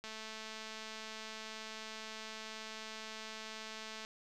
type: click train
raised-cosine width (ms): 0.2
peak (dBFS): -29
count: 879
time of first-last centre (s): 0.04-4.049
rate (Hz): 219
effects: none